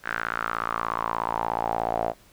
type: tone with band-pass filter sweep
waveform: sawtooth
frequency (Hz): 56.8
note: A#1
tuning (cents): -44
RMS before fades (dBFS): -28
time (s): 0.03-2.14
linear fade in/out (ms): 50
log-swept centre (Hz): 1600 to 670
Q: 5.3
effects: pink hiss -56 dBFS RMS until 2.32 s